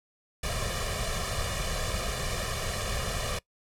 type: noise with comb filter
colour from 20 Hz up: pink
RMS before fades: -31 dBFS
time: 0.43-3.39 s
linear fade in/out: 5 ms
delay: 1.7 ms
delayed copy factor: +0.85
effects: noise-tail reverb RT60 0.1 s tail -22 dB re dry + low-pass 10000 Hz 12 dB/octave